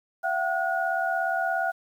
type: tone cluster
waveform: sine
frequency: 679 / 756 / 1449 Hz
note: F5 / F#5 / F#6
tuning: -49 / +37 / -37 cents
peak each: -28 dBFS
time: 0.23-1.72 s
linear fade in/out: 20 ms
effects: 9-bit

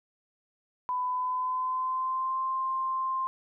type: tone with pitch glide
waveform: sine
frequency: 1000 to 1050.3 Hz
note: B5 to C6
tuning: +21 to +6 cents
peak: -27 dBFS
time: 0.89-3.27 s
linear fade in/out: 0 ms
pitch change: +85 cents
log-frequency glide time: 1.04-2.39 s
effects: none

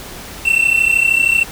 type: tone pair together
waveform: triangle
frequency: 2683 / 2716 Hz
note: E7 / F7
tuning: +30 / -49 cents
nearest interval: unison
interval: 21 cents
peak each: -12 dBFS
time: 0.45-1.44 s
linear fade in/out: 10 ms
effects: pink hiss -32 dBFS RMS until 1.51 s

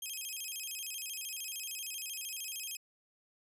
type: tone with vibrato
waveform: 10% pulse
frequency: 2854 Hz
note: F7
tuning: 37 cents sharp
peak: -31 dBFS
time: 0.02-2.77 s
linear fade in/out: 5 ms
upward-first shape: square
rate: 13 Hz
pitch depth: 200 cents each way
effects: resampled to 32000 Hz

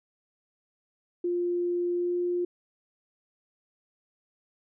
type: tone with pitch glide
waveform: sine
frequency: 350.9 to 353.1 Hz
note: F4 to F4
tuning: +8 to +19 cents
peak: -25 dBFS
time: 1.24-2.45 s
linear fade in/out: 5 ms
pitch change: +11 cents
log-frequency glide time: 1.94-2.16 s
effects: none

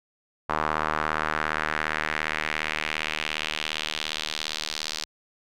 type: tone with band-pass filter sweep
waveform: sawtooth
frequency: 77.3 Hz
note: D#2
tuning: 11 cents flat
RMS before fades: -29 dBFS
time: 0.49-5.05 s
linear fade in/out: 10 ms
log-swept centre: 1100 to 4700 Hz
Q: 2.1
effects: none

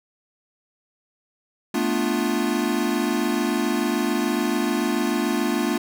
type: chord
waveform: square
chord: B half-diminished seventh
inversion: third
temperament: equal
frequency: 220 / 246.9 / 293.7 / 349.2 Hz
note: A3 / B3 / D4 / F4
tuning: 0 / 0 / 0 / 0 cents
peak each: -27 dBFS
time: 1.74-5.78 s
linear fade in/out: 5 ms
effects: none

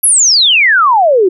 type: exponential sweep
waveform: sine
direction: down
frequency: 11680 to 349.2 Hz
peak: -5 dBFS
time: 0.03-1.29 s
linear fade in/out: 10 ms
effects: none

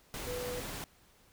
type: tone in noise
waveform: sine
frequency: 493.9 Hz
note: B4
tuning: in tune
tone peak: -37 dBFS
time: 0.27-0.6 s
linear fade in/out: 0 ms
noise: pink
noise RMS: -41 dBFS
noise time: 0.14-0.84 s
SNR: +1 dB
effects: pink hiss -64 dBFS RMS until 1.32 s

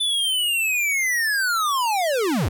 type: linear sweep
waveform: square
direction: down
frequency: 3520 to 58.27 Hz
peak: -20 dBFS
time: 0-2.49 s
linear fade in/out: 10 ms
effects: none

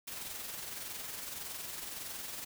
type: noise with amplitude modulation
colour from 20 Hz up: white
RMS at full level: -41 dBFS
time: 0.07-2.45 s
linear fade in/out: 10 ms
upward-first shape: sine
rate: 21.7 Hz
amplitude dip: 40%
effects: none

